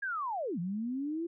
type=linear two-way sweep; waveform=sine; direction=down then up; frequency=1661.2 to 164.81 to 345.9 Hz; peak=-32 dBFS; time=0.02-1.27 s; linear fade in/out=10 ms; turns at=0.59 s; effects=none